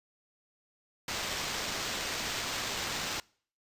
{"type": "noise with sample-and-hold", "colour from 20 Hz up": "white", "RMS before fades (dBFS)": -35, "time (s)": [1.08, 3.2], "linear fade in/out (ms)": 2, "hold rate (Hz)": 11025, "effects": ["noise-tail reverb RT60 0.5 s tail -25 dB re dry", "resampled to 32000 Hz"]}